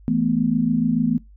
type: chord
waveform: sine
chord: E suspended fourth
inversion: none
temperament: equal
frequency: 164.81 / 220 / 246.9 Hz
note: E3 / A3 / B3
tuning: 0 / 0 / 0 cents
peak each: -24 / -21 / -20 dBFS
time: 0.08-1.18 s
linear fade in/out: 0 ms
effects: noise-tail reverb RT60 0.2 s tail -23 dB re dry + added 50 Hz sine -44 dBFS peak until 1.36 s